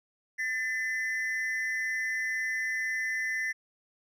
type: ring-modulated tone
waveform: triangle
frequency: 1900 Hz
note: A#6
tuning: 33 cents sharp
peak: -24 dBFS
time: 0.38-3.53 s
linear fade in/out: 20 ms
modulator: 121 Hz
effects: none